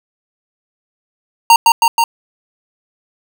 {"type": "tone with echo", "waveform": "square", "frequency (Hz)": 925, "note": "A#5", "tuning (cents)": -14, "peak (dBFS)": -4, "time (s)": [1.5, 1.56], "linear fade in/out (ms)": 2, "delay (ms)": 160, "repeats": 3, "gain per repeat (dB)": -2, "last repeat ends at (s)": 2.04, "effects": []}